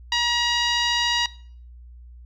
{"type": "tone with low-pass filter", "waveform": "10% pulse", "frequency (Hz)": 954, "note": "A#5", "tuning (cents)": 40, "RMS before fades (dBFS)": -22, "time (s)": [0.12, 1.26], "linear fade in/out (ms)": 2, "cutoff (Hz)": 4400, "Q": 1.4, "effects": ["noise-tail reverb RT60 0.5 s tail -20 dB re dry", "added 60 Hz sine -41 dBFS peak until 2.25 s"]}